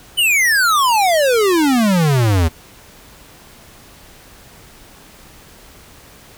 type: exponential sweep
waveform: square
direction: down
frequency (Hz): 3052 to 77.78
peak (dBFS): -12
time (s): 0.17-2.49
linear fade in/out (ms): 20
effects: pink hiss -43 dBFS RMS until 6.37 s